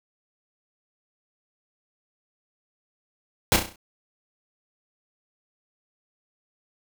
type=noise with echo; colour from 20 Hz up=pink; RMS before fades=-18 dBFS; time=3.52-3.56 s; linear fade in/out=0 ms; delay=33 ms; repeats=6; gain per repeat=-6 dB; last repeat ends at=3.758 s; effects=none